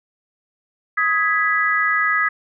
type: chord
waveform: sine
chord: G# minor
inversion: second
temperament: equal with one note detuned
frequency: 1259.7 / 1661.2 / 1975.5 Hz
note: D#6 / G#6 / B6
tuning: +21 / 0 / 0 cents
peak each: -20 dBFS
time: 0.97-2.29 s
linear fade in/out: 10 ms
effects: none